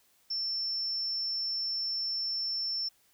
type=tone; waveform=sine; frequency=5380 Hz; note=E8; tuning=34 cents sharp; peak=-30 dBFS; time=0.3-2.89 s; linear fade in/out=10 ms; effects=white hiss -67 dBFS RMS until 3.13 s